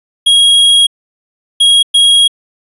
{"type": "tone bursts at uneven times", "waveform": "square", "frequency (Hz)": 3291, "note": "G#7", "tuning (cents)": -16, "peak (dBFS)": -5, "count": 3, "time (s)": [[0.26, 0.87], [1.6, 1.83], [1.94, 2.28]], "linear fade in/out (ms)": 10, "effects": ["resampled to 24000 Hz"]}